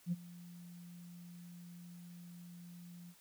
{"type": "tone with ADSR envelope", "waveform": "sine", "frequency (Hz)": 174.5, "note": "F3", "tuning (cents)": -1, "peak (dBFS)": -30, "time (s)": [0.06, 3.15], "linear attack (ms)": 61, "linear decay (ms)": 30, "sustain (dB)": -20, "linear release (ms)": 60, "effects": ["tanh soft clip ceiling -28 dBFS", "white hiss -65 dBFS RMS until 3.2 s"]}